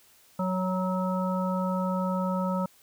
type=harmonic tone with a mistuned harmonic; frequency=185 Hz; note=F#3; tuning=in tune; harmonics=1 / 3 / 5 / 7; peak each=-27 / -32 / -34 / -35 dBFS; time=0.39-2.66 s; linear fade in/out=5 ms; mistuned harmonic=5; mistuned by=+23 cents; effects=white hiss -59 dBFS RMS until 2.82 s